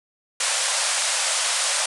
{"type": "band-pass noise", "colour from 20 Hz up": "white", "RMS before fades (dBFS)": -23, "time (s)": [0.4, 1.86], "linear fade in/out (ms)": 5, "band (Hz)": [510, 10000], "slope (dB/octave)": 96, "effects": []}